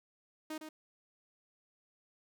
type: tone with echo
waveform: sawtooth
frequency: 311.1 Hz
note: D#4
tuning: in tune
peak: -35 dBFS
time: 0.5-0.58 s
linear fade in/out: 5 ms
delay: 110 ms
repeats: 1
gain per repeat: -6 dB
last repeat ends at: 0.69 s
effects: none